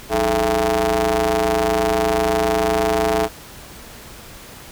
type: ring-modulated tone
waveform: sawtooth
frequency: 120 Hz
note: B2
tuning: 49 cents flat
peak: -9 dBFS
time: 0.09-3.29 s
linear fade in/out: 50 ms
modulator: 553 Hz
effects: pink hiss -39 dBFS RMS until 4.71 s